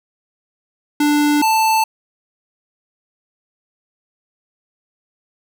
square tone pair in turn, 294.6 / 882.8 Hz, D4 / A5, +6 / +5 cents, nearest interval octave + perfect fifth, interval 1899 cents, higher second, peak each -13 dBFS, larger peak neither, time 1-1.42 / 1.42-1.84 s, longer neither, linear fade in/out 5 ms, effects none

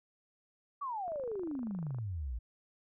sine exponential sweep, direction down, 1174.7 to 54.2 Hz, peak -35 dBFS, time 0.81-2.39 s, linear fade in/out 10 ms
click train, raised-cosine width 1 ms, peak -37 dBFS, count 24, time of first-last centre 1.08-1.986 s, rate 25.4 Hz
effects none

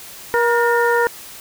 harmonic tone with a mistuned harmonic, 474.1 Hz, A#4, 29 cents sharp, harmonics 1 / 2 / 3 / 4, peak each -16 / -19 / -21 / -22 dBFS, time 0.34-1.07 s, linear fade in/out 0 ms, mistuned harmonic 4, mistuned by -67 cents, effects white hiss -37 dBFS RMS until 1.4 s

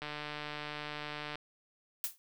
click train, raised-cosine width 0.3 ms, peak -24 dBFS, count 200, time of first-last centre 0.02-1.356 s, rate 149 Hz
blue noise with exponential decay, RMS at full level -31 dBFS, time 2.04-2.18 s, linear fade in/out 0 ms, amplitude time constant 29 ms
effects none

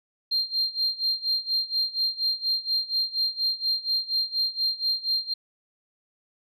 sine tone with tremolo, 4186 Hz, C8, in tune, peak -19 dBFS, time 0.31-5.34 s, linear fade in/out 10 ms, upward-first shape sine, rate 4.2 Hz, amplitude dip 90%, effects tanh soft clip ceiling -18 dBFS

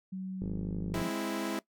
sine tone with pitch glide, 188.2 to 176.61 Hz, F#3 to F3, +30 to +20 cents, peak -35 dBFS, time 0.12-1.09 s, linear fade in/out 10 ms, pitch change -110 cents, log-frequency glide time 0.37-0.71 s
click train, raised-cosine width 3 ms, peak -25 dBFS, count 32, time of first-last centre 0.42-1.016 s, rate 52 Hz
sawtooth chord, Ab augmented, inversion none, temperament equal with one note detuned, 207.1 / 261.6 / 329.6 Hz, Ab3 / C4 / E4, -5 / 0 / 0 cents, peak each -33 / -35 / -31 dBFS, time 0.94-1.59 s, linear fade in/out 0 ms
effects noise-tail reverb RT60 0.1 s tail -19 dB re dry

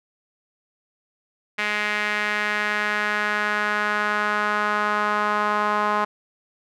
sawtooth tone with band-pass filter sweep, 209.3 Hz, G#3, 14 cents sharp, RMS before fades -23 dBFS, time 1.58-6.05 s, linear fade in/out 10 ms, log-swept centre 2100 to 1100 Hz, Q 2.6, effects none

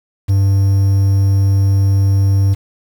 triangle tone with quantisation, 98 Hz, G2, in tune, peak -7 dBFS, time 0.28-2.55 s, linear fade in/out 20 ms, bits 6, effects none

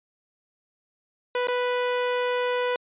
sawtooth tone with dropouts, 493.9 Hz, B4, in tune, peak -19 dBFS, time 1.35-2.76 s, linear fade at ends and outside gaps 2 ms, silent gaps 1.472-1.483 s, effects resampled to 8000 Hz

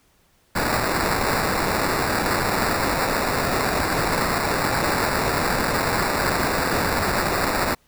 white noise with sample-and-hold, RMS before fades -22 dBFS, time 0.55-7.75 s, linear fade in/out 10 ms, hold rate 3150 Hz, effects pink hiss -61 dBFS RMS until 7.87 s

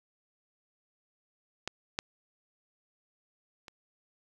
clicks, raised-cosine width 0.2 ms, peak -16 / -13 / -28 dBFS, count 3, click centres 1.676 / 1.989 / 3.682 s, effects 9-bit

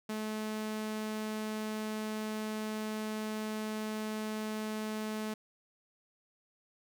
sawtooth tone, 215.8 Hz, A3, 33 cents flat, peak -31 dBFS, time 0.09-5.34 s, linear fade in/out 5 ms, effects none

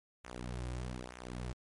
sawtooth tone with flanger, 61.74 Hz, B1, in tune, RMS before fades -42 dBFS, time 0.24-1.53 s, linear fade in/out 5 ms, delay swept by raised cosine 0.21 to 4.61 ms, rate 1.1 Hz, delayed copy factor -0.85, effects MP3 48 kbps

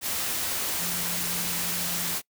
sine tone in noise, 174.61 Hz, F3, in tune, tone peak -38 dBFS, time 0.78-2.17 s, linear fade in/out 50 ms, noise white, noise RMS -29 dBFS, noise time 0.01-2.22 s, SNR -12 dB, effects noise-tail reverb RT60 0.1 s tail -23 dB re dry

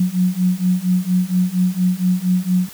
sine beating tone pair, 179.9 / 184.2 Hz, F#3 / F#3, -48 / -7 cents, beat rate 4.3 Hz, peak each -18 / -17 dBFS, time 0-2.69 s, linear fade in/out 5 ms, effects white hiss -39 dBFS RMS until 2.73 s

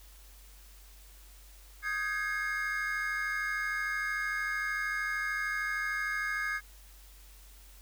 triangle chord, Ab major seventh, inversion second, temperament equal with one note detuned, 1244.5 / 1568 / 1661.2 / 2143 Hz, Eb6 / G6 / Ab6 / C7, 0 / 0 / 0 / +41 cents, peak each -37 / -37 / -32 / -35 dBFS, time 1.82-6.61 s, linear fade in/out 50 ms, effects added 48 Hz sine -52 dBFS peak until 7.81 s + white hiss -58 dBFS RMS until 7.81 s

